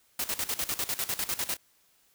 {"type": "noise with tremolo", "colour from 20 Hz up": "white", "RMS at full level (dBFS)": -30, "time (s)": [0.19, 1.57], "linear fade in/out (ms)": 5, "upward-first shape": "square", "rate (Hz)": 10, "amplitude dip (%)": 80, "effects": ["white hiss -66 dBFS RMS until 2.14 s"]}